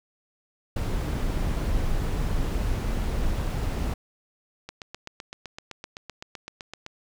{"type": "noise", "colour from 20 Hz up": "brown", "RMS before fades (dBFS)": -26, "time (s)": [0.76, 3.94], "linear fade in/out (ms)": 5}
{"type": "click train", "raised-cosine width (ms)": 0.2, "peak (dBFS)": -20, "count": 18, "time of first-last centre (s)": [4.69, 6.864], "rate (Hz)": 7.82}
{"effects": []}